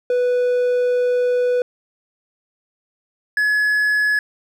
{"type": "tone pair in turn", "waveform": "triangle", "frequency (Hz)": [493.9, 1697.2], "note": ["B4", "G#6"], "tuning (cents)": [0, 37], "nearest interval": "octave + major sixth", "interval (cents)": 2137, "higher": "second", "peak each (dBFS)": -13, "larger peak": "neither", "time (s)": [[0.1, 1.62], [3.37, 4.19]], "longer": "first", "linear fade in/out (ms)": 2, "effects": []}